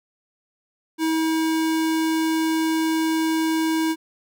square tone, 320.7 Hz, E4, 48 cents flat, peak -20 dBFS, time 0.98-3.96 s, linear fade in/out 50 ms, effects none

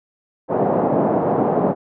white band-pass noise, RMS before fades -18 dBFS, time 0.48-1.75 s, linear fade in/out 50 ms, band 140 to 740 Hz, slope 24 dB/octave, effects none

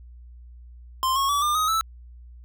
square tone with pitch steps, 1046.5 / 1095.4 / 1146.5 / 1200 / 1256.1 / 1314.7 Hz, C6 / C#6 / D6 / D6 / D#6 / E6, 0 / -21 / -42 / +37 / +16 / -5 cents, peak -21 dBFS, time 1.03-1.81 s, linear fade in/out 0 ms, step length 130 ms, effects added 60 Hz sine -42 dBFS peak until 2.44 s

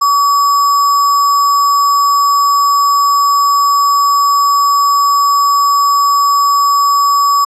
sine tone with sample-and-hold, 1138 Hz, C#6, 45 cents sharp, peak -7 dBFS, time 0.01-7.45 s, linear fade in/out 10 ms, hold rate 6300 Hz, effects low-pass 10000 Hz 12 dB/octave

